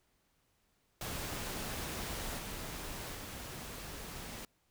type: noise with level steps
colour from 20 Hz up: pink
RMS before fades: -40 / -43 / -45 dBFS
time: 1.01-4.45 s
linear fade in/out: 2 ms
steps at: 2.37 / 3.14 s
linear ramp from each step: 20 ms
effects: pink hiss -75 dBFS RMS until 4.7 s